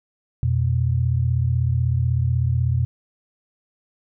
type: tone pair together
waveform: sine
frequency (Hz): 87.3 / 123.46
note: F2 / B2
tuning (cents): 0 / 0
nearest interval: tritone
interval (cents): 600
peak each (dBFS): -21 / -19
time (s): 0.43-2.85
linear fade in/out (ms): 0
effects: none